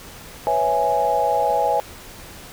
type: chord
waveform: sine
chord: C# minor seventh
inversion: third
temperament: equal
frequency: 493.9 / 554.4 / 659.3 / 830.6 Hz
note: B4 / C#5 / E5 / G#5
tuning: 0 / 0 / 0 / 0 cents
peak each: -25 / -24 / -23 / -19 dBFS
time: 0.47-1.8 s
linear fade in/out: 0 ms
effects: pink hiss -40 dBFS RMS until 2.52 s